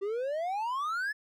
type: exponential sweep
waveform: triangle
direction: up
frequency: 383.9 to 1760 Hz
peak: -28 dBFS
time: 0.01-1.13 s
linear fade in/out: 20 ms
effects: none